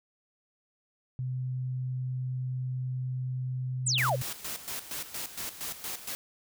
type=tone; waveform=sine; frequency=127.9 Hz; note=C3; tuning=39 cents flat; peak=-30 dBFS; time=1.19-4.22 s; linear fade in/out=0 ms
type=exponential sweep; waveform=sine; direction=down; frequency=8810 to 482 Hz; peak=-25 dBFS; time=3.86-4.16 s; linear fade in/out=10 ms
type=noise with tremolo; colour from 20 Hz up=white; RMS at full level=-36 dBFS; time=3.98-6.15 s; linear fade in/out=0 ms; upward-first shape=square; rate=4.3 Hz; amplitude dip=70%
effects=none